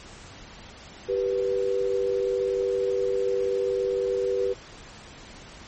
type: tone pair together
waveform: sine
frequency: 390 / 490.7 Hz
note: G4 / B4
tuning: -9 / -11 cents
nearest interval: major third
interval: 398 cents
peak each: -25 dBFS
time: 1.08-4.54 s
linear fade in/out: 20 ms
effects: pink hiss -45 dBFS RMS until 5.67 s + MP3 32 kbps